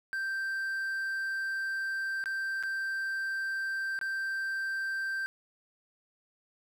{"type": "tone with dropouts", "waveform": "triangle", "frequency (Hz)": 1568, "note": "G6", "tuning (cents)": 0, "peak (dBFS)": -29, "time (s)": [0.13, 5.26], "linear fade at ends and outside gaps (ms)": 0, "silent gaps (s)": [[2.24, 2.258], [2.627, 2.635], [3.99, 4.013]], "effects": ["10-bit"]}